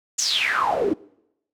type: noise with band-pass filter sweep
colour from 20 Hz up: pink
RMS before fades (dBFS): -22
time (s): 0.18-0.94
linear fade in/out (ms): 10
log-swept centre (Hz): 7000 to 290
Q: 8.5
effects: noise-tail reverb RT60 0.8 s tail -22 dB re dry